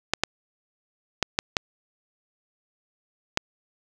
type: clicks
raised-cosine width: 0.2 ms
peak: -3 dBFS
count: 6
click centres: 0.136 / 0.236 / 1.227 / 1.389 / 1.568 / 3.374 s
effects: none